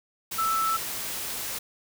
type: tone in noise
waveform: sine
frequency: 1318.5 Hz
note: E6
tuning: in tune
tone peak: -23 dBFS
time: 0.38-0.77 s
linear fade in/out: 10 ms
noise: white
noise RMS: -33 dBFS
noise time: 0.31-1.59 s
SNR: +7 dB
effects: none